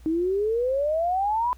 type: exponential sweep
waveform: sine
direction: up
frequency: 311.1 to 1011 Hz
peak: -21 dBFS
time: 0.06-1.53 s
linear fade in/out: 0 ms
effects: added 60 Hz sine -45 dBFS peak until 1.57 s + pink hiss -59 dBFS RMS until 1.57 s